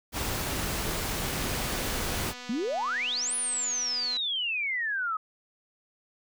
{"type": "noise", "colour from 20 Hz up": "pink", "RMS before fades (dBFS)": -31, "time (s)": [0.12, 2.34], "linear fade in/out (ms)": 50}
{"type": "click train", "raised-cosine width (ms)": 0.2, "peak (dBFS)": -25, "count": 690, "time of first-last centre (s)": [1.38, 4.169], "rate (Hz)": 247}
{"type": "exponential two-way sweep", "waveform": "sine", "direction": "up then down", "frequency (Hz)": [208.7, 9980, 1249], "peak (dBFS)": -27, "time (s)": [2.49, 5.17], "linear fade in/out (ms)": 5, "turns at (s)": 3.35}
{"effects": []}